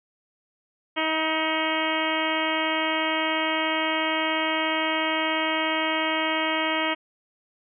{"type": "harmonic tone with a mistuned harmonic", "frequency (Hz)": 317, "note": "D#4", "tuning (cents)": 32, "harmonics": [1, 2, 3, 4, 5, 6, 7, 8, 9, 10], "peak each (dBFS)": [-30, -30, -30, -32, -36, -32, -30, -36, -33, -33], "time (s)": [0.96, 6.95], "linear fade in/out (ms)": 20, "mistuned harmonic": 5, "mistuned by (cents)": -19, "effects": []}